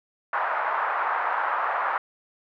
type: band-pass noise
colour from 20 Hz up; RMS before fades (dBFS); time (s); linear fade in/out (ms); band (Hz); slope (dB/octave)
pink; -26; 0.33-1.98; 2; 790 to 1500; 24
effects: none